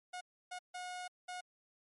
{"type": "tone bursts at uneven times", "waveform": "sawtooth", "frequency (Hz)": 724, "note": "F#5", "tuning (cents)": -38, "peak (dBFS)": -38, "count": 4, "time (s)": [[0.13, 0.21], [0.51, 0.59], [0.74, 1.08], [1.28, 1.41]], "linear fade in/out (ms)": 10, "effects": ["MP3 48 kbps"]}